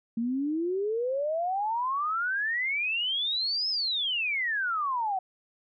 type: exponential two-way sweep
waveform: sine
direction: up then down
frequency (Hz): 224.6 to 5274 to 734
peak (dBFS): -26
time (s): 0.17-5.19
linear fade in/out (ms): 5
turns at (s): 3.69
effects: none